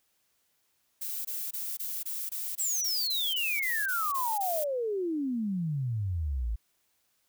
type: noise bursts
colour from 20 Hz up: violet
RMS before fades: -35 dBFS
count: 14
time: 1.01-4.643 s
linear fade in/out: 10 ms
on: 240 ms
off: 21 ms
type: exponential sweep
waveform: sine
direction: down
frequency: 7902 to 51.91 Hz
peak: -28 dBFS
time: 2.59-6.56 s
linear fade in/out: 10 ms
effects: white hiss -73 dBFS RMS until 7.28 s